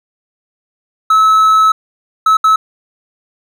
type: tone bursts at uneven times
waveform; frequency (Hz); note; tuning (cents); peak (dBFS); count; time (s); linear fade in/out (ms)
triangle; 1297; E6; -28; -4; 3; 1.1-1.72 / 2.26-2.37 / 2.44-2.56; 5
effects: none